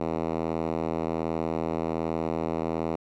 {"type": "tone with band-pass filter", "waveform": "5% pulse", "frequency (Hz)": 81.3, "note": "E2", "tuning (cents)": -23, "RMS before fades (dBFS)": -29, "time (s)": [0, 2.96], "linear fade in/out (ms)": 10, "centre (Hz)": 330, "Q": 0.63, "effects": []}